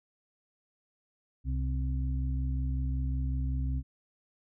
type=harmonic tone; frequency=65.41 Hz; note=C2; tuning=in tune; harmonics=1 / 2 / 4; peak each=-29 / -35 / -41 dBFS; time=1.44-3.83 s; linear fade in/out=50 ms; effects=none